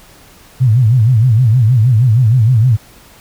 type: tone with vibrato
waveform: sine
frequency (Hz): 118.1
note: A#2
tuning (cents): +23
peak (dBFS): -6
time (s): 0.6-2.77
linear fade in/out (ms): 20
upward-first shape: sine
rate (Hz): 6.4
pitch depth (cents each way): 190
effects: pink hiss -42 dBFS RMS until 3.2 s